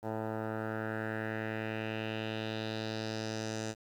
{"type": "tone with low-pass filter sweep", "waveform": "10% pulse", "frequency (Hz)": 110, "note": "A2", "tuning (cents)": 0, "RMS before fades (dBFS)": -37, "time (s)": [0.02, 3.75], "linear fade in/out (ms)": 50, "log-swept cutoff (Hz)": [950, 6900], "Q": 2.7, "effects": ["10-bit"]}